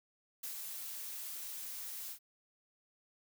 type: noise with ADSR envelope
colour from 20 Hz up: blue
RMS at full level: -41 dBFS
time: 0.43-2.19 s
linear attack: 9 ms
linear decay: 81 ms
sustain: -3 dB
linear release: 81 ms
effects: none